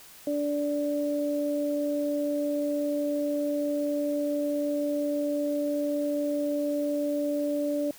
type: tone pair together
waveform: sine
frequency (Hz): 291.1 / 583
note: D4 / D5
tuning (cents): -15 / -13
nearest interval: octave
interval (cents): 1202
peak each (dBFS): -28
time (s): 0.27-7.91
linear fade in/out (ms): 2
effects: white hiss -50 dBFS RMS until 7.98 s